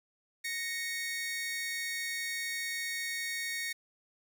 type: tone pair together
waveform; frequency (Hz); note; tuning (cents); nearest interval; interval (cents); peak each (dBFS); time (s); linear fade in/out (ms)
sawtooth; 1865 / 2214; A#6 / C#7; 0 / -3; minor third; 297; -33 / -34; 0.44-3.73; 10
effects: none